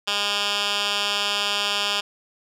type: tone with band-pass filter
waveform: 10% pulse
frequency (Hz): 203.8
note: G#3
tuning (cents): -32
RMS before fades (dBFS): -24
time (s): 0.07-2.01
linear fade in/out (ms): 10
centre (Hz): 3500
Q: 1.6
effects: none